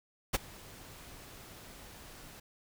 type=noise with ADSR envelope; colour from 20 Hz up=pink; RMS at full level=-27 dBFS; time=0.33-2.4 s; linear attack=17 ms; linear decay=23 ms; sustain=-24 dB; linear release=6 ms; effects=none